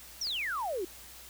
sine exponential sweep, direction down, 5920 to 335.2 Hz, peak -31 dBFS, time 0.21-0.85 s, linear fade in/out 5 ms
click, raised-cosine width 0.3 ms, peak -31 dBFS, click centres 0.27 s
effects added 60 Hz sine -58 dBFS peak until 1.29 s + white hiss -50 dBFS RMS until 1.29 s

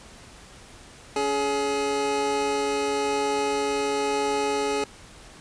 25% pulse tone pair together, 281.4 / 421.6 Hz, C#4 / G#4, +26 / +26 cents, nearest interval perfect fifth, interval 700 cents, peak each -27 / -20 dBFS, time 1.16-4.84 s, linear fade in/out 2 ms, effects pink hiss -47 dBFS RMS until 5.4 s + resampled to 22050 Hz

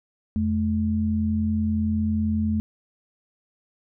sine tone pair together, 85.76 / 216.1 Hz, F2 / A3, -31 / -31 cents, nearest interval octave + major third, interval 1600 cents, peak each -25 / -22 dBFS, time 0.36-2.6 s, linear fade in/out 0 ms, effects none

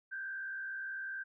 sine tone with frequency modulation, 1568 Hz, G6, in tune, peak -38 dBFS, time 0.11-1.24 s, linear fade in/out 20 ms, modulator 59.1 Hz, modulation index 0.77, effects none

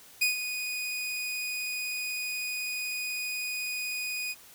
sawtooth tone with ADSR envelope, 2479 Hz, D#7, 7 cents flat, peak -18 dBFS, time 0.21-4.35 s, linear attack 12 ms, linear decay 130 ms, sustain -10 dB, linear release 39 ms, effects white hiss -53 dBFS RMS until 4.54 s

